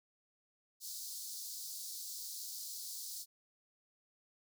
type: high-pass noise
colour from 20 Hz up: pink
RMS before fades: -45 dBFS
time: 0.8-3.26 s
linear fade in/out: 50 ms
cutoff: 4200 Hz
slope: 48 dB/octave
effects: none